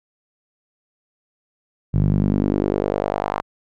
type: tone with band-pass filter sweep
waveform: sawtooth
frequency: 50 Hz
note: G1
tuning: 35 cents sharp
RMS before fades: -20 dBFS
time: 1.93-3.42 s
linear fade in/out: 20 ms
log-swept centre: 130 to 1000 Hz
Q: 2
effects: none